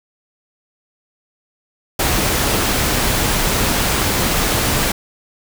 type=noise; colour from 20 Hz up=pink; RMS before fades=-17 dBFS; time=1.99-4.92 s; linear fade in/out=5 ms; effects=none